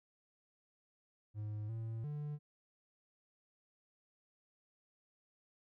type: tone with pitch steps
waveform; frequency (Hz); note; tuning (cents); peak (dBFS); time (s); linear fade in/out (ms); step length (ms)
triangle; 105.9 / 112.9 / 148; G#2 / A2 / D3; +34 / +45 / +14; -37; 1.34-2.39; 50; 350
effects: none